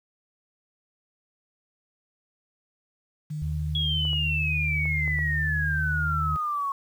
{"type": "tone with vibrato", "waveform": "sine", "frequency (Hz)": 151.7, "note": "D#3", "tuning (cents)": -44, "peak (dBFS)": -29, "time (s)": [3.3, 6.37], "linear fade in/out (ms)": 10, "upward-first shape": "sine", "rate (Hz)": 0.81, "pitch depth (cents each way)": 8}
{"type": "tone", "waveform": "sine", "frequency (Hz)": 77.78, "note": "D#2", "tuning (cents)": 0, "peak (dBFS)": -28, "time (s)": [3.42, 6.36], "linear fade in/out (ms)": 0}
{"type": "exponential sweep", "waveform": "sine", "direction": "down", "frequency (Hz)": [3354, 1095], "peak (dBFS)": -25, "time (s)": [3.75, 6.72], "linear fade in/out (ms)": 2}
{"type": "clicks", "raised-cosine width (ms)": 1, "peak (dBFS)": -29, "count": 5, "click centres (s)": [4.052, 4.132, 4.856, 5.078, 5.189]}
{"effects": ["9-bit"]}